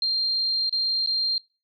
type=tone with dropouts; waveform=sine; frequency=4186 Hz; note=C8; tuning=in tune; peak=-21 dBFS; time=0.02-1.38 s; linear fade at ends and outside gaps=2 ms; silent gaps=0.695-0.726 / 1.062-1.072 s; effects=noise-tail reverb RT60 0.3 s tail -23 dB re dry